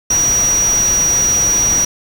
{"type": "tone in noise", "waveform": "sine", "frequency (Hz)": 5780, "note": "F#8", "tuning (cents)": -41, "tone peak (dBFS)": -11, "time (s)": [0.1, 1.85], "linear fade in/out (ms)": 5, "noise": "pink", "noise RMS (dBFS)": -23, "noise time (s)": [0.1, 1.85], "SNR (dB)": 9, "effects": []}